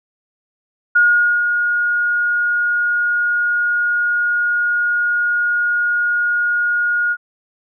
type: tone with ADSR envelope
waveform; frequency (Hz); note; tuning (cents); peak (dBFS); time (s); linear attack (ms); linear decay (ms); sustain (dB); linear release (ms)
sine; 1435; F6; +47; -8; 0.95-7.17; 11; 460; -6; 55
effects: none